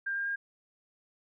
sine tone with pitch steps, 1595 / 1605.2 / 1615.4 Hz, G6 / G6 / G#6, +30 / +41 / -48 cents, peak -30 dBFS, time 0.06-0.36 s, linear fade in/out 10 ms, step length 100 ms, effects none

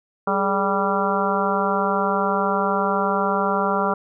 harmonic tone with a mistuned harmonic, 196 Hz, G3, in tune, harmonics 1 / 2 / 3 / 4 / 5 / 6 / 7, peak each -26 / -26 / -26 / -26 / -26 / -26 / -26 dBFS, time 0.27-3.94 s, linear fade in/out 5 ms, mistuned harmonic 2, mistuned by +100 cents, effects none

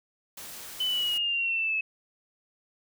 white noise, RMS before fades -42 dBFS, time 0.37-1.18 s, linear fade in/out 5 ms
sine exponential sweep, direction down, 3032 to 2583 Hz, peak -25 dBFS, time 0.8-1.81 s, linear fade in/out 5 ms
effects none

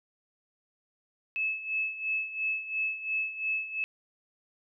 sine tone with tremolo, 2600 Hz, E7, 24 cents flat, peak -26 dBFS, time 1.36-3.84 s, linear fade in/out 0 ms, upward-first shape sine, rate 2.9 Hz, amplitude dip 75%, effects none

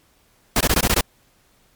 pink noise bursts, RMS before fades -17 dBFS, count 7, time 0.56-1.009 s, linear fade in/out 2 ms, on 47 ms, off 20 ms, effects pink hiss -59 dBFS RMS until 1.75 s + MP3 96 kbps

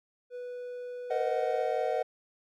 triangle tone, 492.7 Hz, B4, 4 cents flat, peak -35 dBFS, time 0.3-1.66 s, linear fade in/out 50 ms
triangle chord, C half-diminished seventh, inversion third, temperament equal with one note detuned, 466.2 / 511 / 622.3 / 740 Hz, Bb4 / C5 / Eb5 / Gb5, 0 / -41 / 0 / 0 cents, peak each -31 dBFS, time 1.1-2.03 s, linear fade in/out 10 ms
effects none

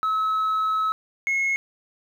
sine tone pair in turn, 1291 / 2171 Hz, E6 / C#7, -37 / -37 cents, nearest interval major sixth, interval 900 cents, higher second, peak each -18 dBFS, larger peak neither, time 0.03-0.92 / 1.27-1.56 s, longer first, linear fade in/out 0 ms, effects tanh soft clip ceiling -19 dBFS + 9-bit

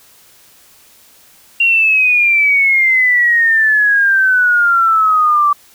sine exponential sweep, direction down, 2772 to 1158 Hz, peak -8 dBFS, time 1.6-5.53 s, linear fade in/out 5 ms, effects white hiss -46 dBFS RMS until 5.74 s

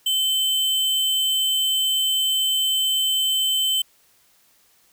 sine tone with sample-and-hold, 3072 Hz, G7, 36 cents flat, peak -18 dBFS, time 0.06-3.82 s, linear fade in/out 5 ms, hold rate 11025 Hz, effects white hiss -59 dBFS RMS until 4.92 s

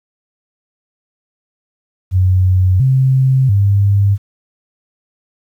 sine tone with pitch steps, 92.6 / 131.9 / 100.1 Hz, F#2 / C3 / G2, +2 / +14 / +37 cents, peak -8 dBFS, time 2.11-4.18 s, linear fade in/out 50 ms, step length 690 ms, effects 8-bit

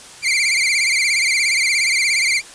sawtooth tone with vibrato, 2217 Hz, C#7, in tune, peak -11 dBFS, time 0.22-2.42 s, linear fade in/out 50 ms, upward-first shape sine, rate 17 Hz, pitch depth 130 cents each way, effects white hiss -39 dBFS RMS until 2.54 s + resampled to 22050 Hz

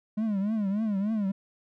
triangle tone with vibrato, 207.5 Hz, G#3, 1 cent flat, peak -23 dBFS, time 0.17-1.32 s, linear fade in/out 10 ms, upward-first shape triangle, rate 3.4 Hz, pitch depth 160 cents each way, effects none

